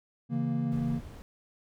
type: chord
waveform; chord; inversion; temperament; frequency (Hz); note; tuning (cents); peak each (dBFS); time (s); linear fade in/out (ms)
triangle; A# diminished; first; equal; 138.59 / 164.81 / 233.1; C#3 / E3 / A#3; 0 / 0 / 0; -30 / -32 / -28; 0.29-1.01; 50
type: noise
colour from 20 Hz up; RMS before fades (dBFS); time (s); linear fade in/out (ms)
brown; -44; 0.72-1.22; 0
effects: none